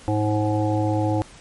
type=harmonic tone; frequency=106.1 Hz; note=G#2; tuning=38 cents sharp; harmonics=1 / 3 / 5 / 7 / 8; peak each=-22 / -23 / -27 / -29 / -30 dBFS; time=0.08-1.22 s; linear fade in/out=0 ms; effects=pink hiss -46 dBFS RMS until 1.4 s + MP3 48 kbps